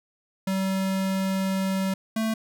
square tone pair in turn, 191.5 / 221.6 Hz, G3 / A3, -40 / +13 cents, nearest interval minor third, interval 253 cents, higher second, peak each -24 dBFS, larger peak neither, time 0.47-1.94 / 2.16-2.34 s, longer first, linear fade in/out 5 ms, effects none

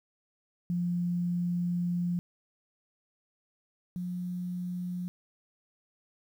sine tone pair in turn, 175.2 / 178.78 Hz, F3 / F3, +6 / +41 cents, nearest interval unison, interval 35 cents, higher second, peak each -27 / -32 dBFS, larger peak first, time 0.7-2.19 / 3.96-5.08 s, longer first, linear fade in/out 0 ms, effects 10-bit

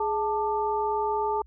sine tone cluster, 418.4 / 882 / 1191 Hz, G#4 / A5 / D6, +13 / +4 / +24 cents, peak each -28 / -26 / -34 dBFS, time 0-1.42 s, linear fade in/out 5 ms, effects added 60 Hz sine -49 dBFS peak until 1.46 s

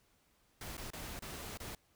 pink noise with dropouts, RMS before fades -45 dBFS, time 0.61-1.75 s, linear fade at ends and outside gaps 2 ms, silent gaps 0.769-0.778 / 0.904-0.933 / 1.192-1.222 / 1.574-1.601 s, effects pink hiss -72 dBFS RMS until 1.95 s

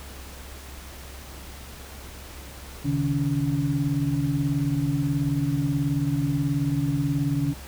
sine tone cluster, 135.1 / 153.6 / 282.7 Hz, C#3 / D#3 / C#4, -44 / -22 / +34 cents, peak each -26 dBFS, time 2.84-7.54 s, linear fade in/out 20 ms, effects added 67 Hz sine -41 dBFS peak until 7.67 s + pink hiss -43 dBFS RMS until 7.67 s

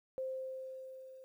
sine tone with level ramp, 523.3 Hz, C5, in tune, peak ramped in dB -35 to -51 dBFS, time 0.18-1.24 s, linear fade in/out 0 ms, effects 12-bit

